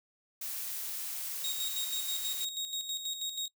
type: noise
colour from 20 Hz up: blue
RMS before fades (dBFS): -38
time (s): 0.41-2.45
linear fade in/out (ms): 5
type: tone with tremolo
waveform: 30% pulse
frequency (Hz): 3763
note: A#7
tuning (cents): +16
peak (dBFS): -30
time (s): 1.44-3.48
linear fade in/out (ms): 2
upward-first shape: square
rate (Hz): 6.2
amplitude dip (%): 55
effects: noise-tail reverb RT60 0.1 s tail -23 dB re dry